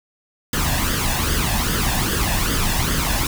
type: noise with flanger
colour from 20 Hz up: pink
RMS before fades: -20 dBFS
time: 0.53-3.27 s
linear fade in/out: 2 ms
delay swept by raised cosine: 0.61 to 1.17 ms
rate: 2.5 Hz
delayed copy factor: +0.65
effects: none

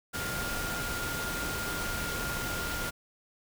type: tone in noise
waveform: sine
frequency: 1409 Hz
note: F6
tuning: 15 cents sharp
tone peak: -36 dBFS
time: 0.13-2.91 s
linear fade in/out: 20 ms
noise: pink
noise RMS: -35 dBFS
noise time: 0.13-2.91 s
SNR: -4 dB
effects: none

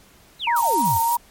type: exponential sweep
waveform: sine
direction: down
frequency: 4184 to 75.5 Hz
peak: -23 dBFS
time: 0.39-1 s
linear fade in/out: 50 ms
type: tone with vibrato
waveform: sine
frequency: 932.3 Hz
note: A#5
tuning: in tune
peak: -17 dBFS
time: 0.47-1.17 s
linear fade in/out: 5 ms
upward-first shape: triangle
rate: 3.3 Hz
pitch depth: 37 cents each way
type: noise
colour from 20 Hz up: violet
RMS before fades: -25 dBFS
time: 0.56-1.16 s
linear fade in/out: 5 ms
effects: pink hiss -52 dBFS RMS until 1.3 s + MP3 64 kbps

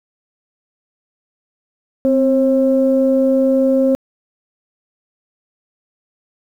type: tone pair together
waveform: sine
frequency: 261.6 / 536.4 Hz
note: C4 / C5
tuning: 0 / +43 cents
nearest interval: octave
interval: 1243 cents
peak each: -13 dBFS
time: 2.05-3.95 s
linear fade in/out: 0 ms
effects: tanh soft clip ceiling -3 dBFS + 8-bit

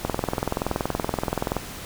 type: click train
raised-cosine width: 1 ms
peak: -9 dBFS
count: 33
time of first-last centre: 0.05-1.567 s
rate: 21.1 Hz
effects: pink hiss -37 dBFS RMS until 1.85 s

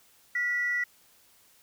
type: tone pair together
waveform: sine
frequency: 1425.1 / 1950 Hz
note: F6 / B6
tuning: +35 / -23 cents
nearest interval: perfect fourth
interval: 542 cents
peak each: -37 / -25 dBFS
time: 0.35-0.84 s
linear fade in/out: 5 ms
effects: tanh soft clip ceiling -20 dBFS + white hiss -61 dBFS RMS until 1.62 s

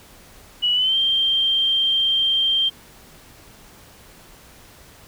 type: tone with pitch glide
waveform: sine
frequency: 2935 to 3164 Hz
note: F#7 to G7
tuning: -15 to +15 cents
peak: -16 dBFS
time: 0.62-2.7 s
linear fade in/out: 20 ms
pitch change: +130 cents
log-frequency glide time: 0.73-0.97 s
effects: pink hiss -47 dBFS RMS until 5.07 s

